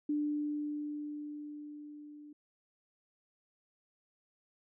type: tone with level ramp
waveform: sine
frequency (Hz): 296.3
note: D4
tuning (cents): +15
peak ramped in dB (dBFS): -29 to -49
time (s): 0.09-2.33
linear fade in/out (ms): 5
effects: none

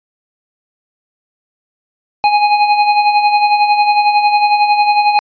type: tone with tremolo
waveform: square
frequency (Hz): 830.6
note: G#5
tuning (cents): 0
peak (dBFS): -7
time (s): 2.24-5.19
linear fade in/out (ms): 0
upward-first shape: sine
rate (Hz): 11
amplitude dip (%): 55
effects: resampled to 11025 Hz

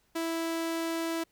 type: tone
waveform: sawtooth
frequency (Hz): 329.6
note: E4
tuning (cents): 0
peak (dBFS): -26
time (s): 0.15-1.24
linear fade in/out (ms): 10
effects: pink hiss -70 dBFS RMS until 1.31 s

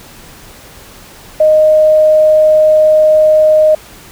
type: tone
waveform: sine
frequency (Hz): 619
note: D#5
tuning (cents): -9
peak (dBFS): -4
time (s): 1.4-3.75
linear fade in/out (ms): 5
effects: pink hiss -36 dBFS RMS until 4.11 s

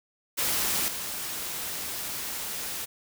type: noise with level steps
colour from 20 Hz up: white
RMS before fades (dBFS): -27 / -34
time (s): 0.37-2.86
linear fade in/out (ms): 20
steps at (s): 0.88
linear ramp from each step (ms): 2
effects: none

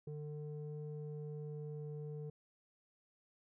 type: tone with low-pass filter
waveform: square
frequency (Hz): 149.9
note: D3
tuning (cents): +36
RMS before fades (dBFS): -45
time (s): 0.07-2.3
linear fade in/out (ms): 5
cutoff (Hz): 370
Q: 9.5
effects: none

